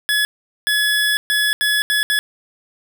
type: tone bursts at uneven times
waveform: 25% pulse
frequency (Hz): 1700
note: G#6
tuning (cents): +40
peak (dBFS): -11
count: 6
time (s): 0.09-0.25 / 0.67-1.17 / 1.3-1.53 / 1.61-1.82 / 1.9-2.03 / 2.1-2.19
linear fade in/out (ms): 0
effects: none